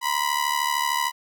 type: ring-modulated tone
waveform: sawtooth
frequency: 987.8 Hz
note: B5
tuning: in tune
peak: -15 dBFS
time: 0.01-1.12 s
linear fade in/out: 50 ms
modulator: 36.6 Hz
effects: none